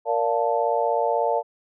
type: chord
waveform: sine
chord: Bb major seventh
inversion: none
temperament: equal with one note detuned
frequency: 466.2 / 582.3 / 698.5 / 880 Hz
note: Bb4 / D5 / F5 / A5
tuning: 0 / -15 / 0 / 0 cents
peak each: -25 dBFS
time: 0.05-1.43 s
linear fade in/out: 50 ms
effects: none